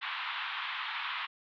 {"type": "band-pass noise", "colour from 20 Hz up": "pink", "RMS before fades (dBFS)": -37, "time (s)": [0.01, 1.27], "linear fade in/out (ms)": 20, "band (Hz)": [920, 3700], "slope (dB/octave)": 48, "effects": []}